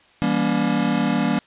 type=chord; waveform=square; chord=E diminished seventh; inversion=none; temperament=just; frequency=164.81 / 197.78 / 237.3 / 284.8 Hz; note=E3 / G3 / Bb3 / Db4; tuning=0 / +16 / +31 / +47 cents; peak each=-27 / -24 / -23 / -25 dBFS; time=0.22-1.39 s; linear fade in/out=0 ms; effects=white hiss -54 dBFS RMS until 1.46 s + resampled to 8000 Hz